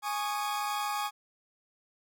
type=chord; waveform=40% pulse; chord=Ab suspended fourth; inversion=none; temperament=equal with one note detuned; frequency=830.6 / 1108.7 / 1230.2 Hz; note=Ab5 / Db6 / Eb6; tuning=0 / 0 / -20 cents; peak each=-32 / -36 / -36 dBFS; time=0.02-1.11 s; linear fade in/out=50 ms; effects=none